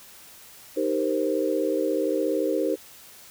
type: chord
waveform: sine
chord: C minor seventh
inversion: first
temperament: equal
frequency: 311.1 / 392 / 466.2 / 523.3 Hz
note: Eb4 / G4 / Bb4 / C5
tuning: 0 / 0 / 0 / 0 cents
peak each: -27 / -28 / -28 / -27 dBFS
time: 0.76-2.76 s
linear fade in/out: 20 ms
effects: white hiss -48 dBFS RMS until 3.3 s